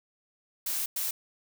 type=noise bursts at uneven times; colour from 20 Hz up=blue; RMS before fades=-31 dBFS; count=2; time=0.66-0.86 / 0.96-1.11 s; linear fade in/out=5 ms; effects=none